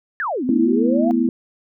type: exponential two-way sweep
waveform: sine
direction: down then up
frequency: 1840 to 242.4 to 718 Hz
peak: -20 dBFS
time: 0.2-1.11 s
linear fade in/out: 0 ms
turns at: 0.44 s
type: chord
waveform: sine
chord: A suspended second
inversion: none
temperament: just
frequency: 220 / 247.5 / 330 Hz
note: A3 / B3 / E4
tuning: 0 / +4 / +2 cents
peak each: -22 / -17 / -20 dBFS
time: 0.49-1.29 s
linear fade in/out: 2 ms
effects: none